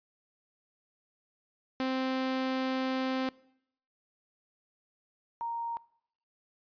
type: tone pair in turn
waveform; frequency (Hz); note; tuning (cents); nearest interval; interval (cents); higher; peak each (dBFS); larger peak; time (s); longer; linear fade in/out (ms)
sawtooth / sine; 261.2 / 930.8; C4 / A#5; -3 / -3; octave + minor seventh; 2200; second; -25 / -32; first; 1.8-3.29 / 5.41-5.77; first; 0
effects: noise-tail reverb RT60 0.7 s tail -22 dB re dry + resampled to 11025 Hz